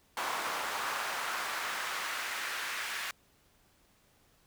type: noise with high-pass filter sweep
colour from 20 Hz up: brown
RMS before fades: -36 dBFS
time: 0.17-3.11 s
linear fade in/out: 2 ms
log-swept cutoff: 960 to 1800 Hz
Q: 1.4
effects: pink hiss -67 dBFS RMS until 4.46 s